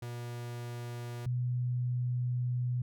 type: tone pair in turn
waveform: 45% pulse / sine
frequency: 120 / 123.59 Hz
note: B2 / B2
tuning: -49 / +2 cents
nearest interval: minor second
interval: 51 cents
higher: second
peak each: -38 / -29 dBFS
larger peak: second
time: 0.02-1.26 / 1.26-2.82 s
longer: second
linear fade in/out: 5 ms
effects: none